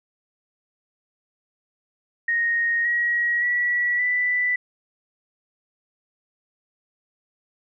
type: tone with pitch steps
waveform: sine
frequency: 1864.7 / 1902.8 / 1941.6 / 1981.3 Hz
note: A#6 / A#6 / B6 / B6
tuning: 0 / +35 / -30 / +5 cents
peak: -19 dBFS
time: 2.28-4.56 s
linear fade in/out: 5 ms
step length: 570 ms
effects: none